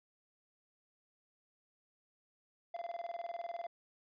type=tone with tremolo; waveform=triangle; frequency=687 Hz; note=F5; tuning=29 cents flat; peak=-35 dBFS; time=2.74-3.67 s; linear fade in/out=5 ms; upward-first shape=square; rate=20 Hz; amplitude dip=80%; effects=high-pass 400 Hz 12 dB/octave + resampled to 11025 Hz